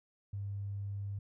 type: tone with tanh clipping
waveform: triangle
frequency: 100 Hz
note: G2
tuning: 35 cents sharp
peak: -36 dBFS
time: 0.33-1.19 s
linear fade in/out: 5 ms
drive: 3 dB
effects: none